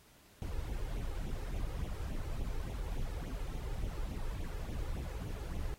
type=noise with flanger; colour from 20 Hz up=brown; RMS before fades=-38 dBFS; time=0.42-5.74 s; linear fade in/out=0 ms; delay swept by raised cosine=0.3 to 2.4 ms; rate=3.5 Hz; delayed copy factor=+0.95; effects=pink hiss -63 dBFS RMS until 5.78 s + AAC 48 kbps